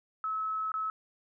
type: tone with dropouts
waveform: sine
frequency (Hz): 1294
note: E6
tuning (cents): -32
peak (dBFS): -30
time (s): 0.24-0.9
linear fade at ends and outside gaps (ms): 1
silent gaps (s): 0.718-0.74
effects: none